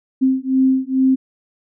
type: beating tone pair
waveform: sine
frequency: 261.6 / 263.9 Hz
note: C4 / C4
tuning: 0 / +15 cents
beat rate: 2.3 Hz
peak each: -16 dBFS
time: 0.21-1.16 s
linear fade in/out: 20 ms
effects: none